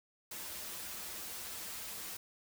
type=noise with comb filter; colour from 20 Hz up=white; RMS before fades=-44 dBFS; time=0.31-2.17 s; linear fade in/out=5 ms; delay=7.3 ms; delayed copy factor=-0.8; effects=none